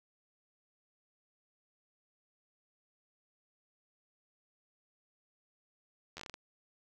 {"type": "slowing click train", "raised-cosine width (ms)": 0.2, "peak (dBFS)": -27, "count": 8, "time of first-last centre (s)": [6.17, 6.341], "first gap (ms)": 11, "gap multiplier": 1.26, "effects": []}